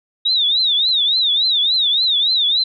sine tone with vibrato, 3729 Hz, A#7, in tune, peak -13 dBFS, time 0.25-2.64 s, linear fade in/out 10 ms, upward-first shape triangle, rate 3.5 Hz, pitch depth 190 cents each way, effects none

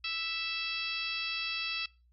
harmonic tone, 659.3 Hz, E5, in tune, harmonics 2 / 3 / 4 / 5 / 6 / 7 / 8, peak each -45 / -47 / -36 / -41 / -41 / -41 / -44 dBFS, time 0.04-1.86 s, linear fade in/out 5 ms, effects noise-tail reverb RT60 0.3 s tail -22 dB re dry + added 60 Hz sine -62 dBFS peak until 2.12 s

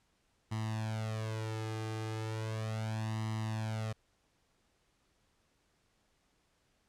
sawtooth tone with flanger, 110 Hz, A2, in tune, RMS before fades -37 dBFS, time 0.51-3.93 s, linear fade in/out 10 ms, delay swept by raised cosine 1 to 2.5 ms, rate 0.36 Hz, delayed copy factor +0.85, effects pink hiss -74 dBFS RMS until 6.88 s + low-pass 9000 Hz 12 dB/octave

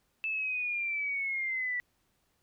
sine linear sweep, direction down, 2637 to 1952 Hz, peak -30 dBFS, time 0.24-1.8 s, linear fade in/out 0 ms, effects pink hiss -74 dBFS RMS until 2.42 s

